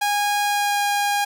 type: tone with pitch glide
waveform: sawtooth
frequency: 821 to 814.9 Hz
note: G#5 to G#5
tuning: -20 to -33 cents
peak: -15 dBFS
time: 0.01-1.25 s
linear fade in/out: 10 ms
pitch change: -13 cents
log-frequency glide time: 0.42-0.83 s
effects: none